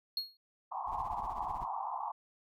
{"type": "tone with exponential decay", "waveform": "triangle", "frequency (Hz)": 4300, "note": "C8", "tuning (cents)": 47, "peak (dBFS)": -28, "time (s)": [0.17, 0.37], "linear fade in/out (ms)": 2, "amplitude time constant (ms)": 42}
{"type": "band-pass noise", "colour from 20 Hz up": "white", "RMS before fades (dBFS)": -38, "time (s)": [0.71, 2.12], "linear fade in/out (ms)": 10, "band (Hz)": [720, 1100], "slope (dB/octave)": 96}
{"type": "noise with tremolo", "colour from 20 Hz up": "brown", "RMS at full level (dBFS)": -45, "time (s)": [0.86, 1.68], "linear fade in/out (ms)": 50, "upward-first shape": "sine", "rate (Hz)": 16, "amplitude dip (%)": 75}
{"effects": []}